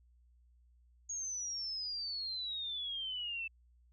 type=exponential sweep; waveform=sine; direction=down; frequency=6660 to 2637 Hz; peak=-37 dBFS; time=1.09-3.48 s; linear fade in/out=10 ms; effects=added 60 Hz sine -63 dBFS peak until 3.92 s